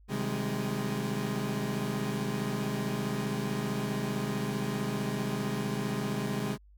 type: chord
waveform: 30% pulse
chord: Ab major seventh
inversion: first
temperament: equal with one note detuned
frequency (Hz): 130.81 / 155.56 / 192.3 / 207.7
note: C3 / Eb3 / G3 / Ab3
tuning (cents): 0 / 0 / -33 / 0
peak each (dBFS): -33 / -36 / -35 / -31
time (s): 0.08-6.58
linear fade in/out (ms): 50
effects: added 50 Hz sine -54 dBFS peak until 6.77 s